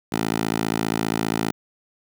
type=tone with high-pass filter; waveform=10% pulse; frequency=55 Hz; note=A1; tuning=in tune; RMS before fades=-24 dBFS; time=0.12-1.52 s; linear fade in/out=5 ms; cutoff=210 Hz; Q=0.8; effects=none